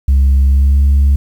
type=tone with pitch glide; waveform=sine; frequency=67.8 to 69.75 Hz; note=C#2 to C#2; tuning=-38 to +11 cents; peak=-4 dBFS; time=0.08-1.16 s; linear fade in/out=5 ms; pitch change=+49 cents; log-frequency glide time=0.47-0.79 s; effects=tanh soft clip ceiling -5 dBFS + 7-bit